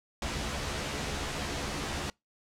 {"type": "noise with comb filter", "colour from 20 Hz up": "pink", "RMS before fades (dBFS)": -34, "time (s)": [0.22, 2.1], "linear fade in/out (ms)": 2, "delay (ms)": 14, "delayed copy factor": 0.85, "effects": ["noise-tail reverb RT60 0.2 s tail -26 dB re dry", "low-pass 7000 Hz 12 dB/octave"]}